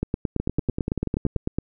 two click trains, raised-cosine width 3 ms, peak -10 / -12 dBFS, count 15 / 11, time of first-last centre 0.03-1.586 / 0.4-1.362 s, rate 9 / 10.4 Hz, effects none

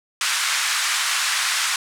pink band-pass noise, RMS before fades -22 dBFS, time 0.21-1.76 s, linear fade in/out 2 ms, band 1200 to 9600 Hz, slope 24 dB/octave, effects none

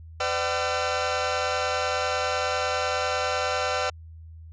sawtooth tone cluster, 506 / 596 / 764 / 1356 Hz, B4 / D5 / G5 / E6, +42 / +25 / -45 / +49 cents, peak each -26 dBFS, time 0.2-3.9 s, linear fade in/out 5 ms, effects added 81 Hz sine -41 dBFS peak until 4.52 s + resampled to 16000 Hz

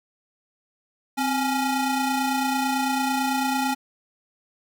35% pulse ring-modulated tone, 551 Hz, C#5, 11 cents flat, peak -17 dBFS, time 1.17-3.75 s, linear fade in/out 20 ms, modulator 290 Hz, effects none

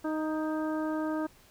harmonic tone with a mistuned harmonic, 311.1 Hz, D#4, in tune, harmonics 1 / 2 / 3 / 4 / 5, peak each -30 / -36 / -40 / -42 / -44 dBFS, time 0.04-1.27 s, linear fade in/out 10 ms, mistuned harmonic 5, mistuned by +25 cents, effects pink hiss -59 dBFS RMS until 1.5 s

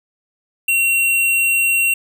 square tone, 2739 Hz, F7, 34 cents flat, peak -14 dBFS, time 0.68-1.94 s, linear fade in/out 5 ms, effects none

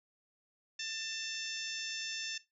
harmonic tone, 891 Hz, A5, 22 cents sharp, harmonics 2 / 3 / 4 / 5 / 6 / 7 / 8, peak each -46 / -44 / -44 / -51 / -41 / -48 / -52 dBFS, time 0.79-2.38 s, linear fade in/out 5 ms, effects noise-tail reverb RT60 0.2 s tail -17 dB re dry

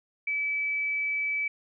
sine tone, 2300 Hz, D7, 37 cents flat, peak -26 dBFS, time 0.27-1.48 s, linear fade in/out 5 ms, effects none

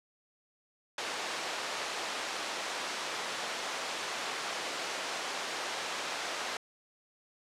pink band-pass noise, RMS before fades -37 dBFS, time 0.98-6.57 s, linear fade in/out 2 ms, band 570 to 6400 Hz, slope 12 dB/octave, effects low-pass 10000 Hz 12 dB/octave

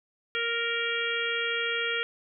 harmonic tone, 466.2 Hz, A#4, in tune, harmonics 1 / 3 / 4 / 5 / 6 / 7, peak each -34 / -32 / -34 / -33 / -36 / -34 dBFS, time 0.35-2.03 s, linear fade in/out 0 ms, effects none

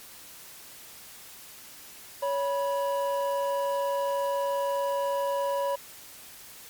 triangle tone pair together, 560 / 978.2 Hz, C#5 / B5, +18 / -17 cents, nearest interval minor seventh, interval 965 cents, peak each -25 / -28 dBFS, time 2.22-5.76 s, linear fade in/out 10 ms, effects white hiss -47 dBFS RMS until 6.69 s + MP3 96 kbps

